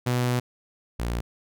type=tone pair in turn; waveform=sawtooth; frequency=123.47 / 58.62 Hz; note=B2 / A#1; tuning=0 / +10 cents; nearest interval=octave + minor second; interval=1290 cents; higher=first; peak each=-18 / -22 dBFS; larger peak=first; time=0.06-0.4 / 0.99-1.21 s; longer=first; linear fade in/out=10 ms; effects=none